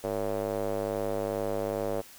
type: tone with band-pass filter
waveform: square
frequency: 51.2 Hz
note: G#1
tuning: 24 cents flat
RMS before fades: -31 dBFS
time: 0.03-2.02 s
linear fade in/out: 20 ms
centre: 540 Hz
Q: 3
effects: white hiss -51 dBFS RMS until 2.18 s